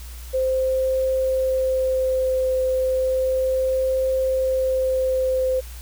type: tone with vibrato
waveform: sine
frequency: 520 Hz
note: C5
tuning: 11 cents flat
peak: -18 dBFS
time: 0.33-5.61 s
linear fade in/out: 20 ms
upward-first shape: triangle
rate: 0.33 Hz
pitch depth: 12 cents each way
effects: added 60 Hz sine -34 dBFS peak until 5.81 s + white hiss -44 dBFS RMS until 5.81 s